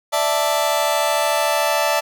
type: chord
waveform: sawtooth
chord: D suspended second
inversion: none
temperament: just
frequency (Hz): 587.3 / 660.7 / 881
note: D5 / E5 / A5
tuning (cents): 0 / +4 / +2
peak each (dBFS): -17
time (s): 0.12-2.01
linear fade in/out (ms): 20
effects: none